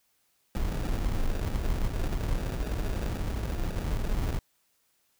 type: noise with sample-and-hold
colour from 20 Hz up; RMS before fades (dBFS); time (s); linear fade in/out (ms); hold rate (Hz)
brown; -29; 0.55-4.39; 0; 1050
effects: white hiss -71 dBFS RMS until 5.19 s